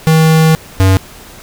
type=tone pair in turn; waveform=square; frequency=159.5 / 95.14 Hz; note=D#3 / F#2; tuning=+43 / +49 cents; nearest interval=major sixth; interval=894 cents; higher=first; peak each=-6 dBFS; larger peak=neither; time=0.07-0.55 / 0.8-0.97 s; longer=first; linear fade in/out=0 ms; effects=pink hiss -35 dBFS RMS until 1.42 s